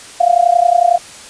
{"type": "tone with amplitude modulation", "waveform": "sine", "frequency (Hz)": 698.5, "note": "F5", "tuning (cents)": 0, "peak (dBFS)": -4, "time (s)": [0.2, 0.98], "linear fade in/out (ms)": 10, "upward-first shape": "sine", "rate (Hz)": 31, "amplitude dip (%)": 90, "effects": ["white hiss -35 dBFS RMS until 1.29 s", "resampled to 22050 Hz"]}